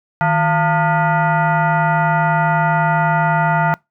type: tone with frequency modulation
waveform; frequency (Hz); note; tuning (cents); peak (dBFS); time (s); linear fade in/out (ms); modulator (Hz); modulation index
sine; 370; F#4; 0; -12; 0.21-3.74; 0; 528; 2.3
effects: noise-tail reverb RT60 0.2 s tail -25 dB re dry